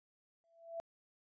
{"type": "tone with exponential growth", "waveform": "sine", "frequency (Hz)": 667, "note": "E5", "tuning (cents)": 20, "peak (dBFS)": -37, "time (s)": [0.44, 0.8], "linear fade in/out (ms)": 0, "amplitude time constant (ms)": 78, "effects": ["resampled to 16000 Hz"]}